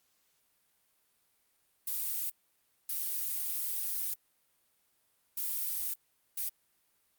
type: noise bursts at uneven times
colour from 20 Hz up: violet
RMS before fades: -34 dBFS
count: 4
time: 1.87-2.3 / 2.89-4.14 / 5.37-5.94 / 6.37-6.49 s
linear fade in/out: 5 ms
effects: white hiss -73 dBFS RMS until 7.18 s + Opus 48 kbps